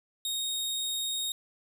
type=tone; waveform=sawtooth; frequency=3729 Hz; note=A#7; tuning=in tune; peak=-27 dBFS; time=0.25-1.32 s; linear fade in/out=2 ms; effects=10-bit